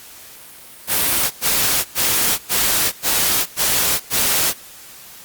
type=noise bursts; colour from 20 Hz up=white; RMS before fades=-17 dBFS; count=7; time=0.87-4.538 s; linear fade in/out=50 ms; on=440 ms; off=98 ms; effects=white hiss -40 dBFS RMS until 5.24 s + Opus 48 kbps